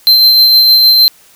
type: tone with tremolo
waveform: square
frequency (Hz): 4113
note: C8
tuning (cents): -30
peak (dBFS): -3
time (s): 0.07-1.08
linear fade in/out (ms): 0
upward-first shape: sine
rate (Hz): 6.5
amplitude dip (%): 25
effects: white hiss -44 dBFS RMS until 1.35 s